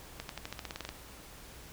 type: accelerating click train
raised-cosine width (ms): 0.2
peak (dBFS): -21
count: 12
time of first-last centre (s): 0.2-0.89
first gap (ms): 92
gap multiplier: 0.92
effects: added 60 Hz sine -55 dBFS peak until 1.72 s + pink hiss -51 dBFS RMS until 1.72 s